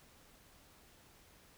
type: silence
effects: pink hiss -63 dBFS RMS until 1.57 s